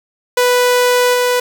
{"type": "tone with level steps", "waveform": "sawtooth", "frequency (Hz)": 493.9, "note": "B4", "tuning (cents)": 0, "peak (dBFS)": [-6, -8], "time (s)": [0.37, 1.4], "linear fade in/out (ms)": 5, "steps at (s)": 1.13, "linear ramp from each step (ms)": 20, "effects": ["7-bit"]}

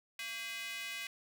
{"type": "tone with high-pass filter", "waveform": "square", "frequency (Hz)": 227.4, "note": "A#3", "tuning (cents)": -43, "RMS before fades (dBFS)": -42, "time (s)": [0.19, 1.07], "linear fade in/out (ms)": 2, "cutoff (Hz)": 2300, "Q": 2.6, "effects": []}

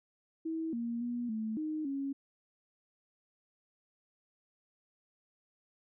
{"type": "tone with pitch steps", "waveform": "sine", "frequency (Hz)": [323.2, 234.4, 240.8, 219.3, 309.4, 275.7], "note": ["E4", "A#3", "B3", "A3", "D#4", "C#4"], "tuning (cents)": [-34, 10, -44, -6, -10, -9], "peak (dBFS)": -33, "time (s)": [0.45, 2.13], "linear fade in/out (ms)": 10, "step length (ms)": 280, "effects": []}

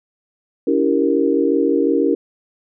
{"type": "chord", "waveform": "sine", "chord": "C# diminished seventh", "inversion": "none", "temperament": "equal with one note detuned", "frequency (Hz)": [283.8, 329.6, 392, 466.2], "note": ["C#4", "E4", "G4", "Bb4"], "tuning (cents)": [41, 0, 0, 0], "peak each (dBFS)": [-18, -19, -20, -19], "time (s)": [0.67, 2.15], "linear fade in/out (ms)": 5, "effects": []}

